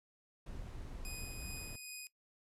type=noise; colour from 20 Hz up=brown; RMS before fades=-46 dBFS; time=0.46-1.76 s; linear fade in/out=5 ms
type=tone with tremolo; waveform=10% pulse; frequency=2493 Hz; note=D#7; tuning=3 cents sharp; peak=-35 dBFS; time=1.05-2.07 s; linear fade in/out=0 ms; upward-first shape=sine; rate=2.5 Hz; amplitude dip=35%
effects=noise-tail reverb RT60 0.1 s tail -19 dB re dry + low-pass 12000 Hz 12 dB/octave